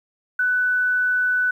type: tone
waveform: sine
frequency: 1493 Hz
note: F#6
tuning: 15 cents sharp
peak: -17 dBFS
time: 0.39-1.51 s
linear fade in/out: 5 ms
effects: 9-bit